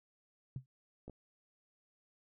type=tone with exponential decay; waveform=sine; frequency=130.2 Hz; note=C3; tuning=8 cents flat; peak=-34 dBFS; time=0.56-0.66 s; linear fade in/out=2 ms; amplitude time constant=20 ms
type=clicks; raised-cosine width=2 ms; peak=-35 dBFS; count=2; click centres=1.08 / 1.097 s
effects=none